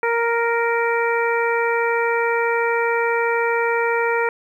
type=harmonic tone; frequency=466.2 Hz; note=A#4; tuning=in tune; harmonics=1 / 2 / 3 / 4 / 5; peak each=-20 / -23 / -25 / -26 / -27 dBFS; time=0.03-4.29 s; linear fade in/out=2 ms; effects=9-bit